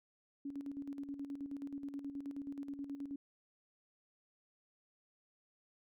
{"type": "tone with tremolo", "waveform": "sine", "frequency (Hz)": 280.5, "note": "C#4", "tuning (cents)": 21, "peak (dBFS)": -39, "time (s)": [0.45, 3.16], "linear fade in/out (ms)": 5, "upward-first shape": "square", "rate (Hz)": 9.4, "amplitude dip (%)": 60, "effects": []}